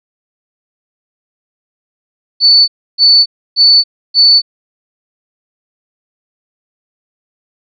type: tone bursts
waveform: sine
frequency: 4484 Hz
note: C#8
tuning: 19 cents sharp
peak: -3 dBFS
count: 4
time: 2.4-4.42 s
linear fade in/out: 50 ms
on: 280 ms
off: 300 ms
effects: none

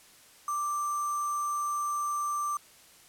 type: tone with sample-and-hold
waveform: sine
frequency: 1174.7 Hz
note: D6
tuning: in tune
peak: -28 dBFS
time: 0.48-2.57 s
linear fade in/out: 2 ms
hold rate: 7350 Hz
effects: white hiss -56 dBFS RMS until 3.08 s + low-pass 12000 Hz 12 dB/octave

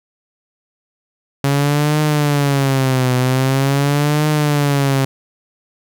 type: tone with vibrato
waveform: sawtooth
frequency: 138.59 Hz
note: C#3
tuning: in tune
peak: -9 dBFS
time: 1.44-5.05 s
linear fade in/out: 2 ms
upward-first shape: triangle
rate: 0.44 Hz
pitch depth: 170 cents each way
effects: 8-bit

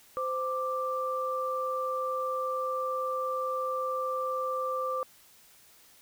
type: tone pair together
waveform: sine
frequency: 517 / 1177.8 Hz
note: C5 / D6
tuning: -21 / +5 cents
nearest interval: octave + major second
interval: 1426 cents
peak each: -32 / -31 dBFS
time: 0.17-5.03 s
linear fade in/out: 0 ms
effects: white hiss -58 dBFS RMS until 6.01 s

